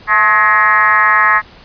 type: tone with frequency modulation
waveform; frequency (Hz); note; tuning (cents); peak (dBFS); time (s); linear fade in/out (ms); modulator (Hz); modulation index
sine; 1480; F#6; 0; -7; 0.07-1.42; 50; 204; 2.6
effects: pink hiss -40 dBFS RMS until 1.64 s + resampled to 11025 Hz